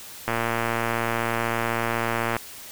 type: click train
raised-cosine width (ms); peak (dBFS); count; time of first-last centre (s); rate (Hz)
0.5; -9; 243; 0.28-2.366; 116
effects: white hiss -41 dBFS RMS until 2.71 s